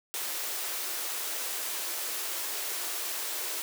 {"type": "high-pass noise", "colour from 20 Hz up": "white", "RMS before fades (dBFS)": -34, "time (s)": [0.14, 3.62], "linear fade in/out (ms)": 0, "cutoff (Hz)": 310, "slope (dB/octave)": 48, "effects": []}